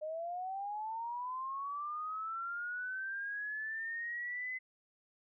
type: linear sweep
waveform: sine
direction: up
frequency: 607 to 2041 Hz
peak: -37 dBFS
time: 0.01-4.59 s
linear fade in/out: 20 ms
effects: none